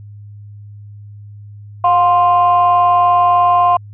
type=tone pair together; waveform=sine; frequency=710.3 / 1046.5 Hz; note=F5 / C6; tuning=+29 / 0 cents; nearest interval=perfect fifth; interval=671 cents; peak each=-10 dBFS; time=1.84-3.77 s; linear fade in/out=5 ms; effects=tanh soft clip ceiling -3 dBFS + added 103 Hz sine -32 dBFS peak until 3.93 s